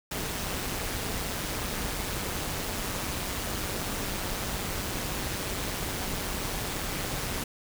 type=noise with amplitude modulation; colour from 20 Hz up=pink; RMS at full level=-30 dBFS; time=0.11-7.44 s; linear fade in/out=5 ms; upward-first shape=sine; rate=193 Hz; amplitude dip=55%; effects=none